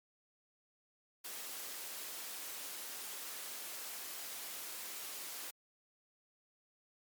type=high-pass noise; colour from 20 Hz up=white; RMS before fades=-45 dBFS; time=1.24-5.51 s; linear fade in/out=10 ms; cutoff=290 Hz; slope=12 dB/octave; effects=MP3 96 kbps

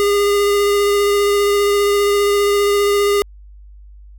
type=tone with vibrato; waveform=square; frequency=406.6 Hz; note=G#4; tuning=37 cents flat; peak=-13 dBFS; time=0-3.22 s; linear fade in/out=0 ms; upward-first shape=sine; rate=15 Hz; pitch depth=12 cents each way; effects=added 50 Hz sine -37 dBFS peak until 4.18 s

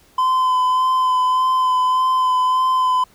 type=tone with vibrato; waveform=triangle; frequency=1021 Hz; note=C6; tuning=43 cents flat; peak=-12 dBFS; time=0.18-3.04 s; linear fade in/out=5 ms; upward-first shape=sine; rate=1.7 Hz; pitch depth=16 cents each way; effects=pink hiss -53 dBFS RMS until 3.14 s

